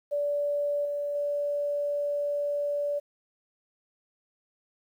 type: tone with level steps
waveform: sine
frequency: 579 Hz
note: D5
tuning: 25 cents flat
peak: -25 / -28 / -26 dBFS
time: 0.11-3 s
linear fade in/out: 20 ms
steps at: 0.85 / 1.15 s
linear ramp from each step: 2 ms
effects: 10-bit